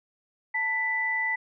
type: tone pair together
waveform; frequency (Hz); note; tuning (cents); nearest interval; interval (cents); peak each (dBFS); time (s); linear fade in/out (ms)
sine; 885.9 / 1984; A5 / B6; +12 / +7; octave + major second; 1395; -33 / -25; 0.54-1.36; 10
effects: none

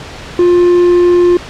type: tone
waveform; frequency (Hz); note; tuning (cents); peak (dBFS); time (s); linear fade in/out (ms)
triangle; 352.6; F4; +17; -3; 0.39-1.37; 2
effects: pink hiss -28 dBFS RMS until 1.49 s + low-pass 5000 Hz 12 dB/octave

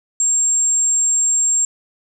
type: tone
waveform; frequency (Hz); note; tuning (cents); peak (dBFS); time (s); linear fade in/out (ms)
sine; 7459; A#8; 0; -12; 0.2-1.65; 2
effects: tanh soft clip ceiling -10 dBFS

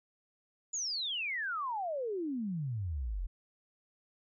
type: exponential sweep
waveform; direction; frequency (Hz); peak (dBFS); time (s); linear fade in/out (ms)
sine; down; 7100 to 39.43; -33; 0.73-3.27; 10
effects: none

